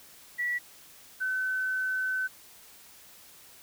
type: tone pair in turn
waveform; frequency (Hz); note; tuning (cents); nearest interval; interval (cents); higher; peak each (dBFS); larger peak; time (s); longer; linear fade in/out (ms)
sine; 1944 / 1519.8; B6 / F#6; -28 / +46; major third; 426; first; -27; neither; 0.38-0.59 / 1.2-2.28; second; 20
effects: white hiss -53 dBFS RMS until 3.62 s